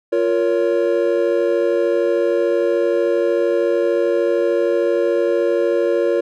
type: chord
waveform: triangle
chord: Bb minor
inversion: second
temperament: just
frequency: 349.6 / 466.2 / 559.4 Hz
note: F4 / Bb4 / Db5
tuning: +2 / 0 / +16 cents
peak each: -17 dBFS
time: 0.12-6.21 s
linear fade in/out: 10 ms
effects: none